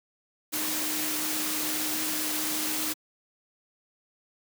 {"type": "tone in noise", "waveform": "sine", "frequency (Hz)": 307.6, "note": "D#4", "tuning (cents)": -20, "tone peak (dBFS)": -36, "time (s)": [0.52, 2.94], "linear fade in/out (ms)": 20, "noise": "white", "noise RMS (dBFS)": -30, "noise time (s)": [0.52, 2.94], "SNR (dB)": -9, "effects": ["high-pass 150 Hz 12 dB/octave"]}